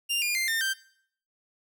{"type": "tone with pitch steps", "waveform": "sawtooth", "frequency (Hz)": [2794, 2418, 2093, 1811.7, 1568.1], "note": ["F7", "D7", "C7", "A#6", "G6"], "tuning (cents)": [0, 50, 0, -50, 0], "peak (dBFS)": -22, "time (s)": [0.09, 0.74], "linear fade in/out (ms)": 20, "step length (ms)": 130, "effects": ["noise-tail reverb RT60 0.6 s tail -19 dB re dry"]}